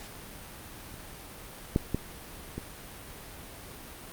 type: clicks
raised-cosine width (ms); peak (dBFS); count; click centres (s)
3; -30 / -10 / -14 / -22; 4; 0.941 / 1.761 / 1.946 / 2.58
effects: pink hiss -45 dBFS RMS until 4.12 s + Opus 48 kbps